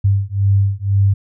sine beating tone pair, 98 / 100 Hz, G2 / G2, 0 / +35 cents, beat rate 2 Hz, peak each -15 dBFS, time 0.04-1.14 s, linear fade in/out 10 ms, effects none

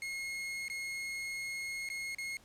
40% pulse tone with dropouts, 2158 Hz, C#7, 47 cents flat, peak -36 dBFS, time 0.02-2.37 s, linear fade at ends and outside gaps 1 ms, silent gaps 0.682-0.699 / 1.889-1.9 / 2.148-2.184 s, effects pink hiss -62 dBFS RMS until 2.44 s + low-pass 11000 Hz 12 dB/octave

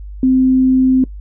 sine tone, 259.4 Hz, C4, 15 cents flat, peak -8 dBFS, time 0.23-1.04 s, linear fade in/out 2 ms, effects noise-tail reverb RT60 0.1 s tail -21 dB re dry + added 50 Hz sine -27 dBFS peak until 1.2 s

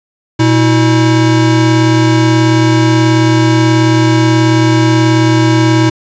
square tone pair together, 120 / 321.5 Hz, B2 / E4, -49 / -43 cents, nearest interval octave + perfect fourth, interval 1706 cents, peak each -10 dBFS, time 0.39-5.9 s, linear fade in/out 10 ms, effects resampled to 16000 Hz + 7-bit

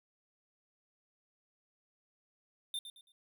square tone with echo, 3593 Hz, A7, 36 cents sharp, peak -36 dBFS, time 2.74-2.79 s, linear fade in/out 2 ms, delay 110 ms, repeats 3, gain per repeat -10 dB, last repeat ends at 3.12 s, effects none

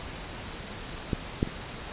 clicks, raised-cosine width 3 ms, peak -13 / -10 / -24 dBFS, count 3, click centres 1.132 / 1.429 / 1.475 s, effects pink hiss -39 dBFS RMS until 1.92 s + resampled to 8000 Hz

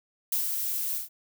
violet noise with ADSR envelope, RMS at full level -26 dBFS, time 0.32-1.09 s, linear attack 4 ms, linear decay 140 ms, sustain -4 dB, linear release 140 ms, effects none

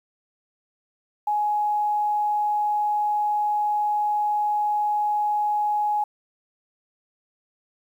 sine tone, 837 Hz, G#5, 13 cents sharp, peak -20 dBFS, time 1.27-6.04 s, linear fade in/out 5 ms, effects 9-bit

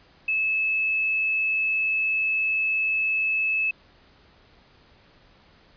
sine tone, 2603 Hz, E7, 22 cents flat, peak -21 dBFS, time 0.28-3.71 s, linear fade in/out 5 ms, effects pink hiss -56 dBFS RMS until 5.76 s + resampled to 11025 Hz

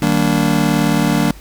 square chord, Eb major seventh, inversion none, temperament just, 155.56 / 194.45 / 233.3 / 291.7 Hz, Eb3 / G3 / Bb3 / D4, 0 / -14 / +2 / -12 cents, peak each -19 dBFS, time 0.02-1.31 s, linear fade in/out 2 ms, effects added 50 Hz sine -35 dBFS peak until 1.4 s + pink hiss -43 dBFS RMS until 1.4 s

